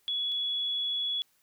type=tone pair in turn; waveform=sine; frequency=3383 / 3383 Hz; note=G#7 / G#7; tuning=+31 / +31 cents; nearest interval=unison; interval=0 cents; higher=neither; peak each=-28 dBFS; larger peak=neither; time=0.08-0.32 / 0.32-1.22 s; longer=second; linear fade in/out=0 ms; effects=white hiss -69 dBFS RMS until 1.42 s